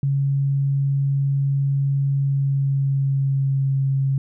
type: tone with pitch glide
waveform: sine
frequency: 138.59 to 135.89 Hz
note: C#3 to C#3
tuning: 0 to -34 cents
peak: -17 dBFS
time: 0.03-4.18 s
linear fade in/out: 2 ms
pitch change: -34 cents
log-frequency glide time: 2.14-3.77 s
effects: none